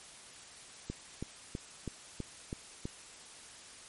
click train, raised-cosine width 3 ms, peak -24 dBFS, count 7, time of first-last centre 0.9-2.854 s, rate 3.07 Hz, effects white hiss -52 dBFS RMS until 3.88 s + MP3 48 kbps

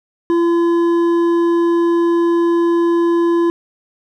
sine tone with hard clipping, 340 Hz, F4, 46 cents flat, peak -13 dBFS, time 0.3-3.5 s, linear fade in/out 0 ms, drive 7 dB, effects none

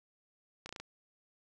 slowing click train, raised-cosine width 0.2 ms, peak -26 dBFS, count 5, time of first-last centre 0.66-0.8 s, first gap 32 ms, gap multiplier 1.06, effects none

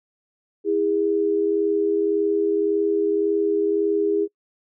sine tone pair together, 326.2 / 408 Hz, E4 / G#4, -18 / -31 cents, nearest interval major third, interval 387 cents, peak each -24 / -19 dBFS, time 0.64-4.28 s, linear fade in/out 50 ms, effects noise-tail reverb RT60 0.1 s tail -26 dB re dry

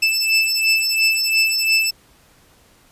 25% pulse beating tone pair, 2637 / 2639.9 Hz, E7 / E7, 0 / +2 cents, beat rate 2.9 Hz, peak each -14 dBFS, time 0.02-1.91 s, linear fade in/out 10 ms, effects pink hiss -53 dBFS RMS until 2.91 s + resampled to 32000 Hz

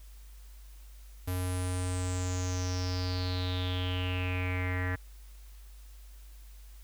square tone with low-pass filter sweep, 91 Hz, F#2, 28 cents flat, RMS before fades -32 dBFS, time 1.27-4.96 s, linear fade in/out 10 ms, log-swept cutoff 12000 to 1800 Hz, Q 7.7, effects added 50 Hz sine -47 dBFS peak until 6.83 s + white hiss -61 dBFS RMS until 6.83 s

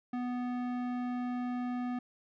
square tone with low-pass filter, 246.9 Hz, B3, in tune, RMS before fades -35 dBFS, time 0.13-1.99 s, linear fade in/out 5 ms, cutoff 1700 Hz, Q 0.65, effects none

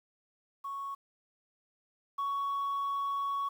sine tone pair in turn, 1108 / 1116.4 Hz, C#6 / C#6, -1 / +12 cents, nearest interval unison, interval 13 cents, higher second, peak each -35 / -28 dBFS, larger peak second, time 0.64-0.95 / 2.18-3.49 s, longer second, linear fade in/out 10 ms, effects tanh soft clip ceiling -29 dBFS + 10-bit

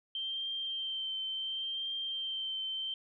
sine tone with vibrato, 3136 Hz, G7, in tune, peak -34 dBFS, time 0.15-2.94 s, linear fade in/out 2 ms, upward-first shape triangle, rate 0.7 Hz, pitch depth 24 cents each way, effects none

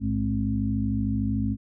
harmonic tone with a mistuned harmonic, 53.3 Hz, G#1, 46 cents sharp, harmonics 1 / 2 / 4 / 5, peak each -31 / -28 / -27 / -29 dBFS, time 0-1.57 s, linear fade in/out 50 ms, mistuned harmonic 1, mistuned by +150 cents, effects none

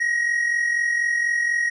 triangle tone pair together, 1886.9 / 1931 Hz, A#6 / B6, +21 / -39 cents, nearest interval unison, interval 40 cents, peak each -18 / -26 dBFS, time 0-1.7 s, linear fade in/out 10 ms, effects resampled to 24000 Hz

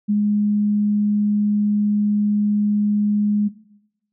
sine tone, 207.7 Hz, G#3, in tune, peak -15 dBFS, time 0.08-3.49 s, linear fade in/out 20 ms, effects noise-tail reverb RT60 0.9 s tail -18 dB re dry

